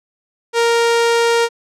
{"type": "tone", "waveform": "sawtooth", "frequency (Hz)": 466.2, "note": "A#4", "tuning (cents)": 0, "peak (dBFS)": -8, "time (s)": [0.53, 1.49], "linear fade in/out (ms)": 50, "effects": ["low-pass 8000 Hz 12 dB/octave"]}